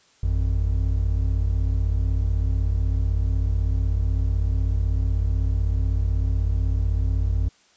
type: tone pair together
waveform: triangle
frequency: 52.86 / 88.9 Hz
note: G#1 / F2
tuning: +31 / +31 cents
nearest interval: major sixth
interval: 900 cents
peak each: -19 / -21 dBFS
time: 0.23-7.49 s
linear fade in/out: 5 ms
effects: white hiss -58 dBFS RMS until 7.76 s + resampled to 16000 Hz